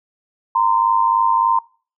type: tone pair together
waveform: sine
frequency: 927 / 1030.4 Hz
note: A#5 / C6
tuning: -10 / -27 cents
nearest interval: major second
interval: 183 cents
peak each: -16 dBFS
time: 0.55-1.59 s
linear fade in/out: 5 ms
effects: noise-tail reverb RT60 0.4 s tail -23 dB re dry